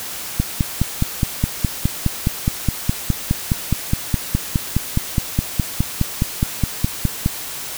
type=click train; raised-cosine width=5 ms; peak=-3 dBFS; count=34; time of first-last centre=0.4-7.261 s; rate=4.81 Hz; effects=white hiss -29 dBFS RMS until 7.77 s